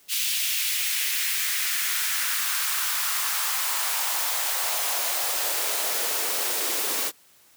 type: noise with high-pass filter sweep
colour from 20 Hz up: white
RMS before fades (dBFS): -26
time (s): 0.08-7.12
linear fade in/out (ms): 50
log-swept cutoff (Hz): 2900 to 340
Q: 1.9
effects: white hiss -57 dBFS RMS until 7.56 s + high-pass 80 Hz 12 dB/octave